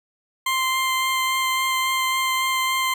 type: tone with vibrato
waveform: 20% pulse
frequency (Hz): 1046.5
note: C6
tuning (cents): 0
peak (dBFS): -15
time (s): 0.46-2.94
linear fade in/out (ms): 5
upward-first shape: sine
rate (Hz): 3.6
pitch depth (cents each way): 9
effects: none